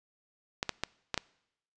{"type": "clicks", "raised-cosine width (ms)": 0.2, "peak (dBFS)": -12, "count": 5, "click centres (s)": [0.629, 0.693, 0.836, 1.143, 1.177], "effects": ["noise-tail reverb RT60 0.8 s tail -24 dB re dry", "resampled to 22050 Hz"]}